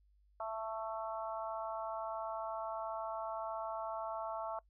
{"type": "harmonic tone", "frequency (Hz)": 221.5, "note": "A3", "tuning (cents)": 12, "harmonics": [3, 4, 5, 6], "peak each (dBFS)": [-41, -43, -45, -47], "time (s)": [0.4, 4.59], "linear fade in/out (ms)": 2, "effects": ["noise-tail reverb RT60 0.1 s tail -23 dB re dry", "added 50 Hz sine -66 dBFS peak until 4.69 s"]}